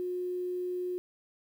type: tone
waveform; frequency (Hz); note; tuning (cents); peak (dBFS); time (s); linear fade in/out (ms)
sine; 360.6; F#4; -45; -31; 0-0.98; 0
effects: 10-bit